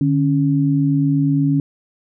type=tone pair together; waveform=sine; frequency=148.72 / 277.2 Hz; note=D3 / C#4; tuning=+22 / 0 cents; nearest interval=major seventh; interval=1078 cents; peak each=-16 dBFS; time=0.01-1.6 s; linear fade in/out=2 ms; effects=none